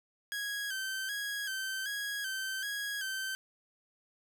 sawtooth tone with vibrato, 1600 Hz, G6, 35 cents sharp, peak -31 dBFS, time 0.32-3.35 s, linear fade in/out 0 ms, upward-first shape square, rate 1.3 Hz, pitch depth 58 cents each way, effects 12-bit

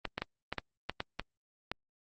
clicks, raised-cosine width 0.3 ms, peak -17 dBFS, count 9, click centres 0.053 / 0.18 / 0.22 / 0.526 / 0.583 / 0.896 / 1.004 / 1.196 / 1.716 s, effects Opus 24 kbps

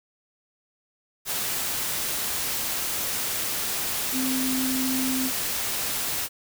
sine tone in noise, 260 Hz, C4, 11 cents flat, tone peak -25 dBFS, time 4.12-5.31 s, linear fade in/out 50 ms, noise white, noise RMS -28 dBFS, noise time 1.25-6.29 s, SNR 0 dB, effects none

